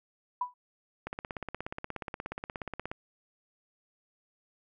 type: tone with exponential decay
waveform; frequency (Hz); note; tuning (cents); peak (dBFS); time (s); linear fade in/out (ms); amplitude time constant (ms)
sine; 987.8; B5; 0; -25; 0.41-0.54; 5; 27
type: click train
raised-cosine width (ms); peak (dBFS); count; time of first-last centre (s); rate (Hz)
0.5; -21; 32; 1.07-2.915; 16.8
effects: none